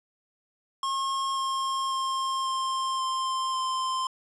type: tone with pitch steps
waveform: square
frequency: 1079 / 1071.5 / 1064.1 / 1056.8 / 1049.5 / 1042.2 Hz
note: C#6 / C6 / C6 / C6 / C6 / C6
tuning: -47 / +41 / +29 / +17 / +5 / -7 cents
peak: -27 dBFS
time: 0.83-4.07 s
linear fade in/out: 2 ms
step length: 540 ms
effects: resampled to 22050 Hz + 9-bit